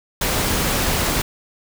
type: noise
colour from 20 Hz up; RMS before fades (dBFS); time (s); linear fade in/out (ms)
pink; -20; 0.21-1.22; 5
effects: none